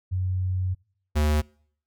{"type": "tone pair in turn", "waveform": ["sine", "square"], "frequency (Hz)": [92.5, 75.36], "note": ["F#2", "D2"], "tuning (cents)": [0, 45], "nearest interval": "major third", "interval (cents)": 355, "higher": "first", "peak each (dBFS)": [-23, -20], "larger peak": "second", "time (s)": [[0.11, 0.75], [1.15, 1.42]], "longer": "first", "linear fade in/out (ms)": 20, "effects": ["noise-tail reverb RT60 0.6 s tail -26 dB re dry"]}